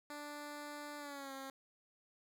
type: tone with pitch glide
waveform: 10% pulse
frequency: 293.7 to 269.3 Hz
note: D4 to C#4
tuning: 0 to -50 cents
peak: -37 dBFS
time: 0.1-1.5 s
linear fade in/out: 2 ms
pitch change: -150 cents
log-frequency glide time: 0.98-1.33 s
effects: none